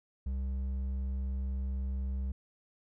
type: tone with hard clipping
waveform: sine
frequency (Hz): 66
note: C2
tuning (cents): +16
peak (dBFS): -33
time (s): 0.26-2.32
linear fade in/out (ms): 5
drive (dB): 5
effects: none